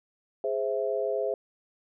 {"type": "chord", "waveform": "sine", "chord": "Ab augmented", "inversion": "none", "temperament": "equal", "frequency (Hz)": [415.3, 523.3, 659.3], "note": ["Ab4", "C5", "E5"], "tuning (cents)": [0, 0, 0], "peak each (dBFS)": [-30, -30, -31], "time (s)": [0.44, 1.34], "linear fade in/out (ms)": 2, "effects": []}